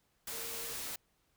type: tone in noise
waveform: sine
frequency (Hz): 460.1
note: A#4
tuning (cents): -23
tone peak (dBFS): -50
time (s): 0.32-0.74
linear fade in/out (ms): 5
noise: white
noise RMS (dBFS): -41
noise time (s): 0.27-0.96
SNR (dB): -12
effects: pink hiss -75 dBFS RMS until 1.36 s